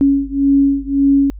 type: beating tone pair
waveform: sine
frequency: 276.9 / 278.7 Hz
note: C#4 / C#4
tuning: -2 / +9 cents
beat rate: 1.8 Hz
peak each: -13 / -14 dBFS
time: 0.01-1.3 s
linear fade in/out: 0 ms
effects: added 50 Hz sine -29 dBFS peak until 1.39 s